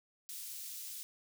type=high-pass noise; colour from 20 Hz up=white; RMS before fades=-45 dBFS; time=0.29-1.03 s; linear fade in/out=0 ms; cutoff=4100 Hz; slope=12 dB/octave; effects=none